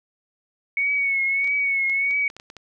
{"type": "tone with vibrato", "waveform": "sine", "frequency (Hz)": 2217, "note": "C#7", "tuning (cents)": 0, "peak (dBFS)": -19, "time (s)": [0.77, 2.28], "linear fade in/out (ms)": 2, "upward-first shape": "triangle", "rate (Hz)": 1.6, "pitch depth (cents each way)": 52}
{"type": "clicks", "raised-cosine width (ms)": 0.2, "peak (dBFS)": -24, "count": 9, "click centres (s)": [1.444, 1.475, 1.898, 2.11, 2.301, 2.366, 2.399, 2.501, 2.567]}
{"effects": []}